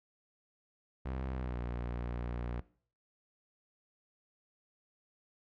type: tone with pitch glide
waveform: sawtooth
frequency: 65.2 to 59.79 Hz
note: C2 to A#1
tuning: -5 to +45 cents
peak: -32 dBFS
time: 1.05-2.61 s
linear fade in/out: 10 ms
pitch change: -150 cents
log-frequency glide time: 1.34-1.58 s
effects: noise-tail reverb RT60 0.5 s tail -20 dB re dry + low-pass 2000 Hz 12 dB/octave